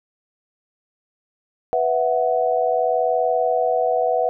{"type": "chord", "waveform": "sine", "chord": "B suspended fourth", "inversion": "none", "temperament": "equal", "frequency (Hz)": [493.9, 659.3, 740], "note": ["B4", "E5", "F#5"], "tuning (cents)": [0, 0, 0], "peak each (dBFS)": -21, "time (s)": [1.73, 4.29], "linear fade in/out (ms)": 0, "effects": []}